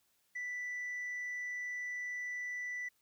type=tone with tanh clipping; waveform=sine; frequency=1975.5 Hz; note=B6; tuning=in tune; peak=-38 dBFS; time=0.35-2.89 s; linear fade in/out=10 ms; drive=1 dB; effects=white hiss -75 dBFS RMS until 3.01 s